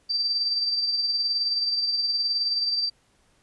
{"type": "tone with tremolo", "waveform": "sine", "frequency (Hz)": 4674, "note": "D8", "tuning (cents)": -9, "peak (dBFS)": -20, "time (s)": [0.09, 2.9], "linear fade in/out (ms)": 20, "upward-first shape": "triangle", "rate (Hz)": 19, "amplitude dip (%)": 50, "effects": ["pink hiss -64 dBFS RMS until 3.42 s", "resampled to 24000 Hz"]}